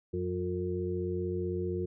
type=harmonic tone with a mistuned harmonic; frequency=90.7 Hz; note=F#2; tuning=34 cents flat; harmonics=1 / 2 / 4 / 5; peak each=-36 / -38 / -33 / -39 dBFS; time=0.13-1.86 s; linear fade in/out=10 ms; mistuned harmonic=4; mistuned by=-24 cents; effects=none